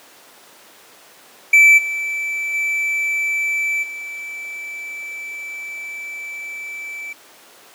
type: tone with level steps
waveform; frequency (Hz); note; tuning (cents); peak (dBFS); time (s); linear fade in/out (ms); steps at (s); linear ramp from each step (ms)
triangle; 2320; D7; -22; -5 / -19 / -16 / -26; 1.53-7.13; 5; 1.77 / 2.53 / 3.82; 20
effects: pink hiss -45 dBFS RMS until 7.74 s + high-pass 400 Hz 12 dB/octave